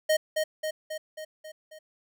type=tone with echo; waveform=square; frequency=622.3 Hz; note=D#5; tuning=in tune; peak=-21 dBFS; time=0.09-0.17 s; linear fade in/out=10 ms; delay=270 ms; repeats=6; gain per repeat=-4 dB; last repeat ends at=1.79 s; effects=none